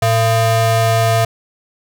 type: ring-modulated tone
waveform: square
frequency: 282.9 Hz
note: C#4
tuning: 35 cents sharp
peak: -9 dBFS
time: 0.02-1.25 s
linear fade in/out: 5 ms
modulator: 396 Hz
effects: none